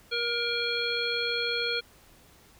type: harmonic tone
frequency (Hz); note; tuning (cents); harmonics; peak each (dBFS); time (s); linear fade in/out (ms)
473; A#4; +25; 1 / 3 / 5 / 7 / 9; -33 / -33 / -33 / -33 / -33; 0.11-1.81; 20
effects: pink hiss -57 dBFS RMS until 2.59 s